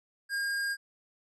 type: tone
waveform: square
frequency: 1617 Hz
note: G#6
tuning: 47 cents flat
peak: -30 dBFS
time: 0.29-0.77 s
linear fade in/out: 50 ms
effects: resampled to 24000 Hz